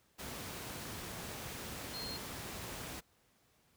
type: tone in noise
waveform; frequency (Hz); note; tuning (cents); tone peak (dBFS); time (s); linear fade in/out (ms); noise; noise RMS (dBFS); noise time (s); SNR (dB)
sine; 4222; C8; +15; -42; 1.93-2.18; 20; pink; -44; 0.18-3.01; -1
effects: pink hiss -71 dBFS RMS until 3.76 s + high-pass 60 Hz 12 dB/octave